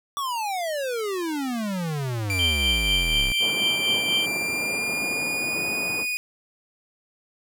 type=exponential sweep; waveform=square; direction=down; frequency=1162 to 30.87 Hz; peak=-26 dBFS; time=0.17-3.32 s; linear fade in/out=0 ms
type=tone with pitch glide; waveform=40% pulse; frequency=2356 to 2470 Hz; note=D7 to D#7; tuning=+5 to -13 cents; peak=-24 dBFS; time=2.3-6.17 s; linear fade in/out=0 ms; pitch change=+82 cents; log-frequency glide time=4.16-5.65 s
type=tone with tremolo; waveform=sine; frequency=3136 Hz; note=G7; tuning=in tune; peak=-19 dBFS; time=2.39-4.26 s; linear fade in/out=2 ms; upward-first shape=triangle; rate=4.1 Hz; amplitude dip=75%
type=band-pass noise; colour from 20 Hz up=pink; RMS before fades=-35 dBFS; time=3.39-6.06 s; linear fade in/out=50 ms; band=210 to 900 Hz; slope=12 dB/octave
effects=none